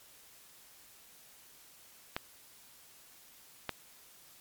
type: clicks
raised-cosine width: 0.3 ms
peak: -17 dBFS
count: 2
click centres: 2.165 / 3.693 s
effects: white hiss -58 dBFS RMS until 4.4 s + MP3 96 kbps